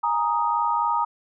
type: chord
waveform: sine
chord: Ab suspended second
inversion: none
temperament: just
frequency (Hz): 830.6 / 934.4 / 1245.9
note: Ab5 / Bb5 / Eb6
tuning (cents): 0 / +4 / +2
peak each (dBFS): -28 / -22 / -25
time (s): 0.03-1.05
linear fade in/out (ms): 10
effects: none